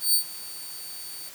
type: tone with ADSR envelope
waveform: 5% pulse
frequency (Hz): 4542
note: C#8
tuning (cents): +41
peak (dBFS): -10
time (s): 0-1.3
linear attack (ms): 140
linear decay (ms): 93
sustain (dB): -20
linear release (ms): 21
effects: white hiss -45 dBFS RMS until 1.34 s